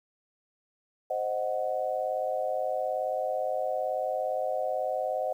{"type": "chord", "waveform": "sine", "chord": "C diminished", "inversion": "none", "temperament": "equal", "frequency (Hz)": [523.3, 622.3, 740], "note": ["C5", "Eb5", "Gb5"], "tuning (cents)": [0, 0, 0], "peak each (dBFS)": [-32, -31, -32], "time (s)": [1.1, 5.33], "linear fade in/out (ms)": 5, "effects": ["10-bit"]}